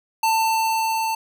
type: tone with level ramp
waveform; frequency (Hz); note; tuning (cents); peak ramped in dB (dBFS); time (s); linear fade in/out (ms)
square; 892; A5; +23; -17 to -22; 0.23-1.15; 5
effects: none